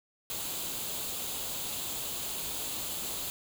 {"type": "noise with comb filter", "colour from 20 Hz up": "white", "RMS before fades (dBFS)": -36, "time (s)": [0.3, 3.3], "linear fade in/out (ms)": 0, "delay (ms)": 0.27, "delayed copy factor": 0.55, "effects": []}